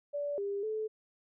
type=tone with pitch steps; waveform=sine; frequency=578 / 401.2 / 433.9 Hz; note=D5 / G4 / A4; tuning=-28 / +40 / -24 cents; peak=-32 dBFS; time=0.13-0.88 s; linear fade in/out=20 ms; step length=250 ms; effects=none